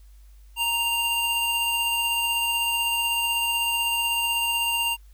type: tone pair together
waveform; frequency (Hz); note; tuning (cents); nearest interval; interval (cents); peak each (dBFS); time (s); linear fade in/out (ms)
square; 935 / 2789; A#5 / F7; +5 / -3; octave + perfect fifth; 1892; -29 / -24; 0.56-4.97; 50
effects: added 50 Hz sine -46 dBFS peak until 5.13 s + white hiss -64 dBFS RMS until 5.13 s